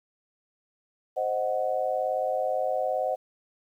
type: chord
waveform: sine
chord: C diminished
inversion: none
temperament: equal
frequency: 523.3 / 622.3 / 740 Hz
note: C5 / Eb5 / Gb5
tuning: 0 / 0 / 0 cents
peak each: -29 dBFS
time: 1.16-3.16 s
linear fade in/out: 20 ms
effects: 10-bit